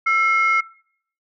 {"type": "tone pair together", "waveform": "sine", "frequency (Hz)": [1332, 2152], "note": ["E6", "C7"], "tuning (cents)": [18, 48], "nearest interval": "minor sixth", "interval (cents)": 830, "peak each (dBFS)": -17, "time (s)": [0.06, 0.61], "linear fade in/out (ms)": 10, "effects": ["noise-tail reverb RT60 0.6 s tail -21 dB re dry", "tanh soft clip ceiling -9 dBFS"]}